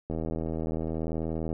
click train, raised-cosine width 2 ms, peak -19 dBFS, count 116, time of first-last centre 0.1-1.529 s, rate 80.5 Hz, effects none

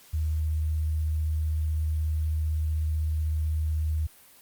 sine tone with vibrato, 77.78 Hz, D#2, in tune, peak -24 dBFS, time 0.13-4.07 s, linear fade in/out 10 ms, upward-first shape sine, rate 16 Hz, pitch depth 10 cents each way, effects white hiss -54 dBFS RMS until 4.41 s + Opus 48 kbps

